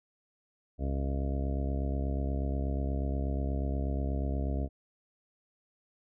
harmonic tone, 68.3 Hz, C#2, 25 cents flat, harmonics 1 / 2 / 3 / 4 / 5 / 6 / 7 / 8 / 9 / 10, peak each -30 / -38 / -41 / -39 / -48 / -45 / -47 / -53 / -44 / -47 dBFS, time 0.78-4.69 s, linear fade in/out 50 ms, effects none

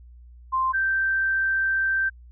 sine tone pair in turn, 1046.5 / 1563.7 Hz, C6 / G6, 0 / -5 cents, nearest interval perfect fifth, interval 695 cents, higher second, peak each -20 dBFS, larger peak neither, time 0.52-0.73 / 0.73-2.1 s, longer second, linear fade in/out 20 ms, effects added 60 Hz sine -44 dBFS peak until 2.31 s

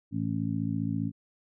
harmonic tone, 55 Hz, A1, in tune, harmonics 2 / 3 / 4 / 5, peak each -33 / -33 / -33 / -33 dBFS, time 0.11-1.12 s, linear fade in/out 50 ms, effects none

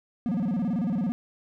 triangle tone with vibrato, 207.7 Hz, G#3, in tune, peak -22 dBFS, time 0.26-1.12 s, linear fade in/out 0 ms, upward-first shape square, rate 18 Hz, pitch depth 250 cents each way, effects none

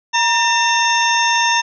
harmonic tone with a mistuned harmonic, 903 Hz, A5, 45 cents sharp, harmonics 1 / 2 / 3 / 4 / 6 / 7, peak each -16 / -19 / -21 / -22 / -24 / -24 dBFS, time 0.13-1.62 s, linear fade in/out 20 ms, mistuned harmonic 1, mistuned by +76 cents, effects none

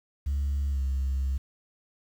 sine tone with pitch glide, 70.4 to 67.03 Hz, C#2 to C2, +27 to +42 cents, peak -23 dBFS, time 0.26-1.38 s, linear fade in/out 10 ms, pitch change -85 cents, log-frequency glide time 0.7-0.8 s, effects tanh soft clip ceiling -23 dBFS + 9-bit

